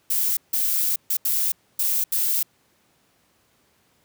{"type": "noise bursts at uneven times", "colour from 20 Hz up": "violet", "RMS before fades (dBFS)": -22, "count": 6, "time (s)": [[0.1, 0.37], [0.53, 0.96], [1.1, 1.17], [1.25, 1.52], [1.79, 2.04], [2.12, 2.43]], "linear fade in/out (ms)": 5, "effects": ["pink hiss -63 dBFS RMS until 4.04 s", "high-pass 100 Hz 12 dB/octave"]}